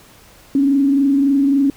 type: tone with frequency modulation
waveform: sine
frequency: 277.2 Hz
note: C#4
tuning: in tune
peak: -11 dBFS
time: 0.55-1.7 s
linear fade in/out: 2 ms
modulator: 23.6 Hz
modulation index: 0.43
effects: pink hiss -46 dBFS RMS until 1.76 s